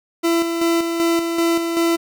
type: tone with tremolo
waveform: 40% pulse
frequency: 335.3 Hz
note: E4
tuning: 30 cents sharp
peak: -14 dBFS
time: 0.23-1.97 s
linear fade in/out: 20 ms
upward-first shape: square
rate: 2.6 Hz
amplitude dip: 45%
effects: none